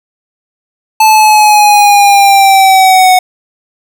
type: linear sweep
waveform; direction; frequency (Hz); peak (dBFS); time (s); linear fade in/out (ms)
square; down; 875 to 736; -3; 1-3.19; 5
effects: none